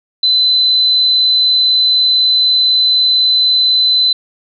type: tone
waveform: sine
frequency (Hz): 4029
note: B7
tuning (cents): +34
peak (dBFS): -8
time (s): 0.23-4.13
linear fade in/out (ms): 5
effects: none